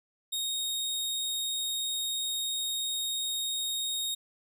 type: tone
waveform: sawtooth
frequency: 3729 Hz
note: A#7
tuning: in tune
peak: -27 dBFS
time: 0.32-4.15 s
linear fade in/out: 10 ms
effects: none